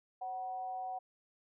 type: tone with amplitude modulation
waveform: sine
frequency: 748 Hz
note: F#5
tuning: 19 cents sharp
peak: -35 dBFS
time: 0.21-0.99 s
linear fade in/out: 10 ms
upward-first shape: sine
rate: 215 Hz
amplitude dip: 50%
effects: none